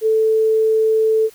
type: tone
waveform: sine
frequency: 440 Hz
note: A4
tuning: in tune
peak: -12 dBFS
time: 0.01-1.3 s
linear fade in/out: 50 ms
effects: white hiss -47 dBFS RMS until 1.34 s